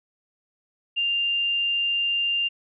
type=tone; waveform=sine; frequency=2794 Hz; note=F7; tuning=in tune; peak=-21 dBFS; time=0.96-2.49 s; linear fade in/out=20 ms; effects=none